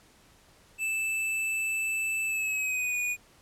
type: tone with pitch glide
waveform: square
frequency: 2637 to 2460 Hz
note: E7 to D#7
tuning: 0 to -20 cents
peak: -28 dBFS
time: 0.78-3.17 s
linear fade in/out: 50 ms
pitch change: -120 cents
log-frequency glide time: 2.26-2.97 s
effects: pink hiss -59 dBFS RMS until 3.41 s + low-pass 12000 Hz 12 dB/octave